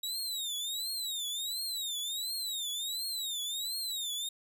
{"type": "tone with vibrato", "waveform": "sawtooth", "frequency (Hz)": 3807, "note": "A#7", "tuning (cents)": 36, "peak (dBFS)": -31, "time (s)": [0.03, 4.29], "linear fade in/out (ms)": 5, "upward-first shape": "triangle", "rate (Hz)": 1.4, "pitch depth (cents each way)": 210, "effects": []}